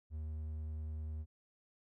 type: tone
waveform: triangle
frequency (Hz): 77.5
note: D#2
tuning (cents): -6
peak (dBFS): -37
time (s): 0.1-1.26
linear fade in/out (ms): 50
effects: none